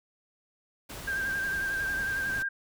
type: noise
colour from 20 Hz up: pink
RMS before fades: -41 dBFS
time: 0.89-2.43 s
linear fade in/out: 10 ms
type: tone with vibrato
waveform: sine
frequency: 1584 Hz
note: G6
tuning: 18 cents sharp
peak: -28 dBFS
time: 1.07-2.49 s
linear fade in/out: 10 ms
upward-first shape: sine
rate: 11 Hz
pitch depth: 34 cents each way
effects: none